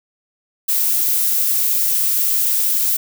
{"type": "noise", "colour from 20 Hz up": "violet", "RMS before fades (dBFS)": -17, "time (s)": [0.68, 2.97], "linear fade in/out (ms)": 10, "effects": []}